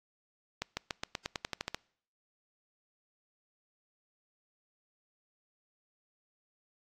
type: accelerating click train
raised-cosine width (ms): 0.2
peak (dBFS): -16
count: 12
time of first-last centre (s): 0.62-1.746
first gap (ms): 150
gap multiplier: 0.92
effects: noise-tail reverb RT60 0.6 s tail -26 dB re dry + AAC 48 kbps